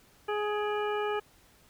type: harmonic tone with a mistuned harmonic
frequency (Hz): 418.1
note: G#4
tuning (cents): +12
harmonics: 1 / 2 / 3 / 4 / 6 / 7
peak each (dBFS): -30 / -35 / -37 / -40 / -44 / -45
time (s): 0.28-1.2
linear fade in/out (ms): 10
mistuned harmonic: 6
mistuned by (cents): -77
effects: pink hiss -61 dBFS RMS until 1.69 s